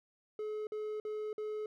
triangle tone bursts, 427 Hz, G#4, 48 cents sharp, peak -34 dBFS, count 4, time 0.39-1.66 s, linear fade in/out 2 ms, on 280 ms, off 50 ms, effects none

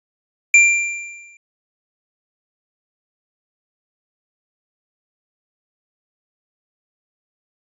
square tone with exponential decay, 2371 Hz, D7, 16 cents sharp, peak -6 dBFS, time 0.54-1.37 s, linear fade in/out 2 ms, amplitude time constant 180 ms, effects resampled to 24000 Hz

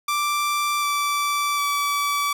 sawtooth tone with pitch steps, 1174.7 / 1162.5 / 1150.5 Hz, D6 / D6 / D6, 0 / -18 / -36 cents, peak -17 dBFS, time 0.08-2.33 s, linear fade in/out 5 ms, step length 750 ms, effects none

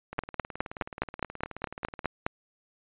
two click trains, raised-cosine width 0.5 ms, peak -23 / -11 dBFS, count 37 / 11, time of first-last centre 0.13-2.045 / 0.19-2.265 s, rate 18.8 / 4.82 Hz, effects resampled to 8000 Hz

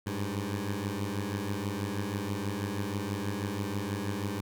15% pulse beating tone pair, 97.7 / 103.9 Hz, G2 / G#2, -5 / +1 cents, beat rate 6.2 Hz, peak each -28 dBFS, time 0.06-4.41 s, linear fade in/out 10 ms, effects none

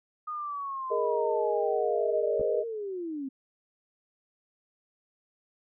sine linear sweep, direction down, 1238 to 259.3 Hz, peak -32 dBFS, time 0.27-3.29 s, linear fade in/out 10 ms
sine chord, Ab suspended second, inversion none, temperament equal, 415.3 / 466.2 / 622.3 Hz, Ab4 / Bb4 / Eb5, 0 / 0 / 0 cents, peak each -30 / -29 / -30 dBFS, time 0.9-2.64 s, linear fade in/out 20 ms
clicks, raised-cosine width 2 ms, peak -26 dBFS, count 2, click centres 2.397 / 2.411 s
effects none

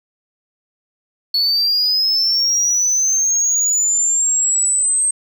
sine linear sweep, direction up, 4390 to 8372 Hz, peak -11 dBFS, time 1.34-5.11 s, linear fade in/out 5 ms, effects tanh soft clip ceiling -12 dBFS + 8-bit

